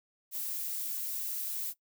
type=noise; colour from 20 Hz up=violet; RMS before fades=-36 dBFS; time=0.31-1.74 s; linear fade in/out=50 ms; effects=noise-tail reverb RT60 0.1 s tail -18 dB re dry